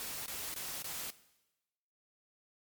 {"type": "noise bursts", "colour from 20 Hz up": "white", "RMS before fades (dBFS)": -41, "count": 4, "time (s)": [0, 1.103], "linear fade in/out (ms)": 0, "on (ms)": 260, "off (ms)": 21, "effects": ["noise-tail reverb RT60 1.0 s tail -17 dB re dry", "MP3 96 kbps"]}